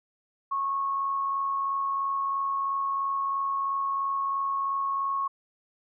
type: tone with amplitude modulation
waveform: sine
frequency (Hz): 1098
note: C#6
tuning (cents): -17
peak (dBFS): -24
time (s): 0.51-5.28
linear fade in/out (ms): 10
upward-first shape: sine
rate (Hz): 83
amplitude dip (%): 30
effects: none